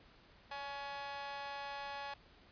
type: tone with amplitude modulation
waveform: sawtooth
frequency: 842 Hz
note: G#5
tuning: 24 cents sharp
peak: -34 dBFS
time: 0.51-2.14 s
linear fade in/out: 5 ms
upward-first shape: sine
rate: 274 Hz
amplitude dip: 95%
effects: pink hiss -63 dBFS RMS until 2.51 s + resampled to 11025 Hz